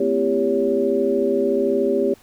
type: tone cluster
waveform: sine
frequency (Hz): 225.7 / 259.3 / 335.7 / 396.8 / 562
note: A3 / C4 / E4 / G4 / C#5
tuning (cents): +44 / -15 / +32 / +21 / +24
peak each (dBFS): -28 / -24 / -27 / -19 / -23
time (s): 0-2.14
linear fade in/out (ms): 5
effects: pink hiss -52 dBFS RMS until 2.22 s